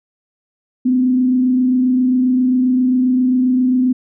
sine tone with frequency modulation, 253.8 Hz, B3, 47 cents sharp, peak -11 dBFS, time 0.85-3.93 s, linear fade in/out 10 ms, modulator 27.5 Hz, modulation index 0.29, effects none

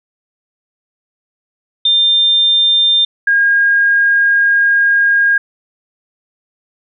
sine tone pair in turn, 3600 / 1624.6 Hz, A7 / G#6, +39 / -39 cents, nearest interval octave + major second, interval 1378 cents, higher first, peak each -8 dBFS, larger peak neither, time 1.85-3.05 / 3.27-5.38 s, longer second, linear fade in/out 5 ms, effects none

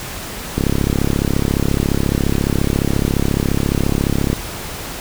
click train, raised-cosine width 3 ms, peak -3 dBFS, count 130, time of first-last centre 0.58-4.33 s, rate 34.4 Hz, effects pink hiss -28 dBFS RMS until 5 s

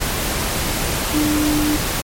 sine tone in noise, 300.2 Hz, D4, 38 cents sharp, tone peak -16 dBFS, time 1.13-1.77 s, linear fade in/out 20 ms, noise pink, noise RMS -21 dBFS, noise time 0-2.02 s, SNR +2 dB, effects MP3 64 kbps

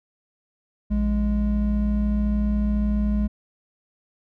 triangle tone pair together, 57.91 / 207.7 Hz, A#1 / G#3, -11 / 0 cents, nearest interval octave + minor seventh, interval 2211 cents, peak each -20 dBFS, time 0.9-3.28 s, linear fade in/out 20 ms, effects none

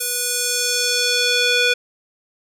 square tone with band-pass filter sweep, 489.7 Hz, B4, 15 cents flat, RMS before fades -19 dBFS, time 0-1.74 s, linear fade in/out 10 ms, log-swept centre 11000 to 2800 Hz, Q 1.3, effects none

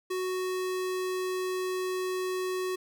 square tone, 370 Hz, F#4, in tune, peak -30 dBFS, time 0.1-2.76 s, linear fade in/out 10 ms, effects none

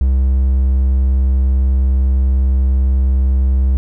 triangle tone, 65.6 Hz, C2, 5 cents sharp, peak -8 dBFS, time 0.01-3.77 s, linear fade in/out 0 ms, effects none

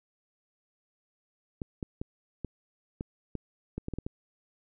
clicks, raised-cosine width 3 ms, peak -21 dBFS, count 11, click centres 1.618 / 1.828 / 2.015 / 2.447 / 3.009 / 3.353 / 3.78 / 3.884 / 3.937 / 3.986 / 4.065 s, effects none

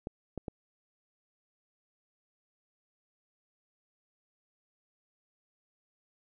clicks, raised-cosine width 2 ms, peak -23 dBFS, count 3, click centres 0.071 / 0.377 / 0.482 s, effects none

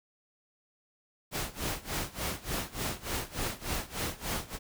pink noise with tremolo, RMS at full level -32 dBFS, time 1.31-4.59 s, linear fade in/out 50 ms, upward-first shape sine, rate 3.4 Hz, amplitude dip 90%, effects none

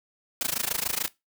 white noise with amplitude modulation, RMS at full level -25 dBFS, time 0.41-1.08 s, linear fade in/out 0 ms, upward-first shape sine, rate 26.9 Hz, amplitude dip 100%, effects noise-tail reverb RT60 0.2 s tail -20 dB re dry

